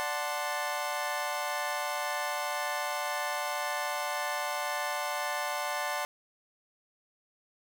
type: chord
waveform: 25% pulse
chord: D dominant seventh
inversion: none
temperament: equal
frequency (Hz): 587.3 / 740 / 880 / 1046.5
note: D5 / F#5 / A5 / C6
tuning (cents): 0 / 0 / 0 / 0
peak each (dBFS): -33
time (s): 0-6.05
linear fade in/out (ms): 0
effects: none